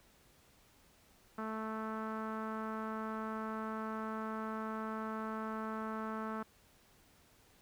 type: tone with low-pass filter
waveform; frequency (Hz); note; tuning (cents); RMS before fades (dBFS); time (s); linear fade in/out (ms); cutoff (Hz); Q
sawtooth; 219.4; A3; -5; -40; 1.38-6.43; 5; 1300; 3.9
effects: pink hiss -66 dBFS RMS until 7.61 s